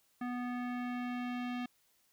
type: tone with low-pass filter sweep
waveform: square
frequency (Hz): 246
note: B3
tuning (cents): -7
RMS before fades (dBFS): -38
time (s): 0.21-1.66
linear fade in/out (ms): 5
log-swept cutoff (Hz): 1700 to 3000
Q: 1.6
effects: white hiss -72 dBFS RMS until 2.12 s